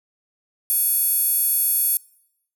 square tone with high-pass filter, 493.9 Hz, B4, in tune, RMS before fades -20 dBFS, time 0.7-1.97 s, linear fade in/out 0 ms, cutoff 11000 Hz, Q 6.4, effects noise-tail reverb RT60 0.8 s tail -24 dB re dry

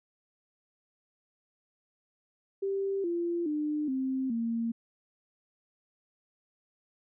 sine tone with pitch steps, 392 / 343.2 / 300.5 / 263.1 / 230.4 Hz, G4 / F4 / D4 / C4 / A#3, 0 / -30 / +40 / +10 / -20 cents, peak -28 dBFS, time 2.62-4.72 s, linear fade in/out 10 ms, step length 420 ms, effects none

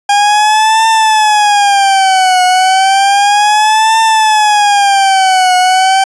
40% pulse tone with vibrato, 809 Hz, G#5, 46 cents flat, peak -5 dBFS, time 0.09-6.04 s, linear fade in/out 5 ms, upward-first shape triangle, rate 0.32 Hz, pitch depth 180 cents each way, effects resampled to 22050 Hz + 7-bit

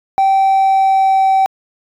triangle tone with pitch glide, 776 to 769.8 Hz, G5 to G5, -18 to -32 cents, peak -6 dBFS, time 0.18-1.46 s, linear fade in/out 0 ms, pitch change -14 cents, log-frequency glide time 0.29-1.32 s, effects tanh soft clip ceiling -3 dBFS

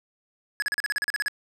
square tone bursts, 1690 Hz, G#6, 30 cents sharp, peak -24 dBFS, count 12, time 0.6-1.282 s, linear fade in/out 0 ms, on 22 ms, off 38 ms, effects low-pass 10000 Hz 12 dB/octave

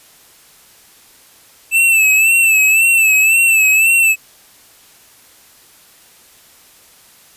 square tone with vibrato, 2637 Hz, E7, in tune, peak -9 dBFS, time 1.71-4.16 s, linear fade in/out 50 ms, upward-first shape sine, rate 1.9 Hz, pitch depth 60 cents each way, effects white hiss -46 dBFS RMS until 7.36 s + resampled to 32000 Hz

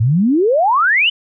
sine exponential sweep, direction up, 103.83 to 3098 Hz, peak -10 dBFS, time 0-1.1 s, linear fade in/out 10 ms, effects none

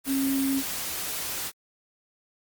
sine tone in noise, 271.1 Hz, C#4, 38 cents flat, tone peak -23 dBFS, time 0.06-0.63 s, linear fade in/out 50 ms, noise white, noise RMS -32 dBFS, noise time 0.04-1.52 s, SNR +6 dB, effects Opus 32 kbps

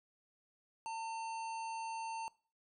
harmonic tone, 900 Hz, A5, 39 cents sharp, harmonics 1 / 3 / 5 / 7 / 9 / 10, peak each -39 / -51 / -57 / -57 / -57 / -60 dBFS, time 0.86-2.28 s, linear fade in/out 0 ms, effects noise-tail reverb RT60 0.4 s tail -21 dB re dry

